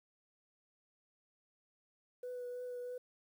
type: tone with vibrato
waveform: sine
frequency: 493.9 Hz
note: B4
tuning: in tune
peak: -39 dBFS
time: 2.23-2.98 s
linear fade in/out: 5 ms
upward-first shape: triangle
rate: 3.1 Hz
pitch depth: 17 cents each way
effects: tanh soft clip ceiling -38 dBFS + 11-bit